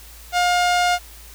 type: tone with low-pass filter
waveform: sawtooth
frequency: 711 Hz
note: F5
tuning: 31 cents sharp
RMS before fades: -18 dBFS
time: 0.32-0.99 s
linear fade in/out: 50 ms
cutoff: 7200 Hz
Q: 0.76
effects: added 56 Hz sine -42 dBFS peak until 1.34 s + white hiss -44 dBFS RMS until 1.34 s